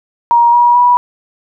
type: tone with pitch steps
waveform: sine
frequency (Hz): 945 / 959.9 / 974.9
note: A#5 / B5 / B5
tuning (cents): +23 / -50 / -23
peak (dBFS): -5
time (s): 0.31-0.97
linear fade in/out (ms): 0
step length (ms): 220
effects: none